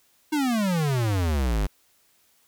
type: exponential sweep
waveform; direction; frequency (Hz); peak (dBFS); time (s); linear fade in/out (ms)
square; down; 313.8 to 47; -22; 0.32-1.67; 10
effects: white hiss -63 dBFS RMS until 2.47 s